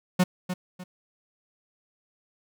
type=tone with echo; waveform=45% pulse; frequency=181.7 Hz; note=F#3; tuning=31 cents flat; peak=-17 dBFS; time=0.19-0.24 s; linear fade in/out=10 ms; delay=300 ms; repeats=2; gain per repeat=-10 dB; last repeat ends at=0.84 s; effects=none